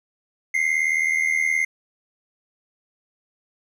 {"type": "tone pair together", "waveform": "triangle", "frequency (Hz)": [2058, 2137], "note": ["C7", "C7"], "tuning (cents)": [-29, 36], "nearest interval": "minor second", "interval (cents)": 65, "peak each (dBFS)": [-20, -20], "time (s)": [0.54, 1.65], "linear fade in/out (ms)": 5, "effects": []}